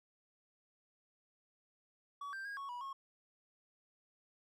triangle tone with pitch steps, 1135 / 1575 / 1633 / 1107 / 973 / 1089 Hz, C#6 / G6 / G#6 / C#6 / B5 / C#6, +41 / +8 / -30 / -3 / -26 / -31 cents, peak -40 dBFS, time 2.21-2.93 s, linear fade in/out 5 ms, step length 120 ms, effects none

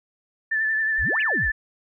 sine tone with vibrato, 1760 Hz, A6, in tune, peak -20 dBFS, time 0.51-1.52 s, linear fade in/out 10 ms, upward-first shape sine, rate 11 Hz, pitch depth 30 cents each way
sine exponential two-way sweep, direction up then down, 32.7 to 3000 to 32.7 Hz, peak -27 dBFS, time 0.98-1.51 s, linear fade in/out 20 ms, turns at 1.21 s
effects none

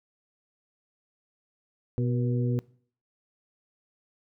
harmonic tone with a mistuned harmonic, 123.3 Hz, B2, 2 cents flat, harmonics 1 / 2 / 3 / 4, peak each -25 / -31 / -35 / -37 dBFS, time 1.98-2.59 s, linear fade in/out 0 ms, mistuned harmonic 4, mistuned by -45 cents, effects noise-tail reverb RT60 0.5 s tail -22 dB re dry

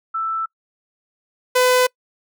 sine / sawtooth tone pair in turn, 1324 / 503.2 Hz, E6 / B4, +7 / +32 cents, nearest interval octave + perfect fourth, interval 1675 cents, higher first, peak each -20 / -9 dBFS, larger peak second, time 0.14-0.46 / 1.55-1.87 s, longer neither, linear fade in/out 10 ms, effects noise-tail reverb RT60 0.1 s tail -25 dB re dry

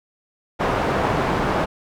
white low-pass noise, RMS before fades -21 dBFS, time 0.59-1.66 s, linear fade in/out 20 ms, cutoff 940 Hz, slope 12 dB/octave, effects none

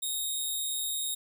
10% pulse tone with amplitude modulation, 3729 Hz, A#7, in tune, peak -21 dBFS, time 0.02-1.15 s, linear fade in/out 10 ms, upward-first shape sine, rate 149 Hz, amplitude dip 35%, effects none

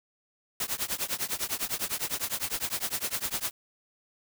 white noise with tremolo, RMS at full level -28 dBFS, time 0.6-3.51 s, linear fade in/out 2 ms, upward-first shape triangle, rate 9.9 Hz, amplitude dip 100%, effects none

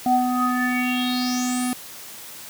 square tone with low-pass filter sweep, 249.8 Hz, B3, 20 cents sharp, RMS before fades -22 dBFS, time 0.06-1.73 s, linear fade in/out 0 ms, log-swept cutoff 670 to 11000 Hz, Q 7, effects white hiss -39 dBFS RMS until 2.49 s + high-pass 80 Hz 12 dB/octave

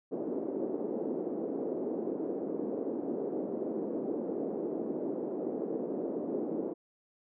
white band-pass noise, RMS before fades -35 dBFS, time 0.11-6.74 s, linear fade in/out 20 ms, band 250 to 440 Hz, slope 24 dB/octave, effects none

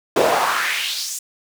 brown noise with high-pass filter sweep, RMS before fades -20 dBFS, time 0.16-1.19 s, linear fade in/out 5 ms, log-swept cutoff 420 to 7800 Hz, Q 2.7, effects none

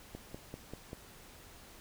click train, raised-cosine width 2 ms, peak -29 dBFS, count 5, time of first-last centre 0.15-0.931 s, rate 5.12 Hz, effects pink hiss -55 dBFS RMS until 1.8 s

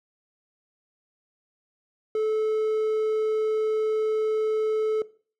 triangle tone, 434.4 Hz, A4, 22 cents flat, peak -20 dBFS, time 2.15-5.02 s, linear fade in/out 2 ms, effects noise-tail reverb RT60 0.4 s tail -18 dB re dry

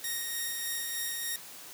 5% pulse tone with tremolo, 1864.7 Hz, A#6, in tune, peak -21 dBFS, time 0.04-1.36 s, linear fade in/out 2 ms, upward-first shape sine, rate 3.3 Hz, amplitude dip 25%, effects white hiss -47 dBFS RMS until 1.73 s + high-pass 100 Hz 12 dB/octave

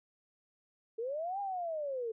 sine linear two-way sweep, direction up then down, 434.6 to 815 to 434.6 Hz, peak -34 dBFS, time 0.98-2.12 s, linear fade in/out 10 ms, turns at 1.4 s, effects none

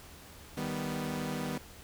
sawtooth chord, Eb augmented, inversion none, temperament equal, 155.56 / 196 / 246.9 Hz, Eb3 / G3 / B3, 0 / 0 / 0 cents, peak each -34 / -35 / -33 dBFS, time 0.57-1.58 s, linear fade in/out 5 ms, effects added 76 Hz sine -56 dBFS peak until 1.83 s + pink hiss -52 dBFS RMS until 1.83 s

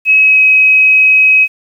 sine tone with pitch glide, 2561 to 2542 Hz, D#7 to D#7, +49 to +36 cents, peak -4 dBFS, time 0.05-1.48 s, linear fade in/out 50 ms, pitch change -13 cents, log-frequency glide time 0.19-0.41 s, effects 7-bit

